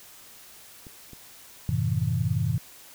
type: clicks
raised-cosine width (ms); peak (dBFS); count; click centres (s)
3; -31; 2; 0.868 / 1.133
type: chord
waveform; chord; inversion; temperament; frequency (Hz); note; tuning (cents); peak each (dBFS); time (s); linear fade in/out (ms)
sine; F# half-diminished seventh; none; equal with one note detuned; 92.5 / 110 / 130.81 / 161.42; F#2 / A2 / C3 / E3; 0 / 0 / 0 / -36; -30 / -27 / -28 / -29; 1.69-2.58; 0
effects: white hiss -49 dBFS RMS until 2.94 s